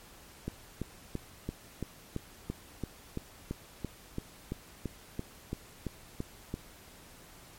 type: click train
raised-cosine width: 3 ms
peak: -21 dBFS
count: 19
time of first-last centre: 0.48-6.541 s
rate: 2.97 Hz
effects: pink hiss -54 dBFS RMS until 7.58 s + MP3 64 kbps

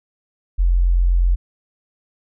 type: tone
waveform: sine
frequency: 44 Hz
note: F1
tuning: 14 cents sharp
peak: -12 dBFS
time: 0.58-1.36 s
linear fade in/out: 20 ms
effects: none

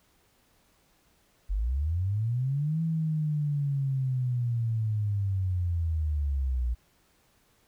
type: linear two-way sweep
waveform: sine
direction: up then down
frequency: 43.65 to 164.3 to 58.2 Hz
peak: -25 dBFS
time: 1.49-6.75 s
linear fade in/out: 20 ms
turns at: 2.82 s
effects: pink hiss -66 dBFS RMS until 7.67 s

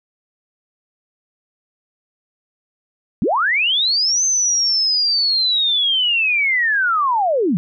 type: linear two-way sweep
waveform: sine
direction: up then down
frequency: 153.4 to 6272 to 153.4 Hz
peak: -14 dBFS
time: 3.22-7.57 s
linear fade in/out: 0 ms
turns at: 4.24 s
effects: none

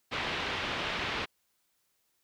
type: low-pass noise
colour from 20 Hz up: white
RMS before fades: -34 dBFS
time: 0.11-1.26 s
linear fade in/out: 20 ms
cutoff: 3400 Hz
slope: 24 dB/octave
effects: white hiss -75 dBFS RMS until 2.23 s

